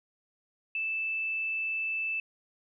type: tone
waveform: sine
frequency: 2637 Hz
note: E7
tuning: in tune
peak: -29 dBFS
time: 0.75-2.2 s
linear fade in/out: 2 ms
effects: none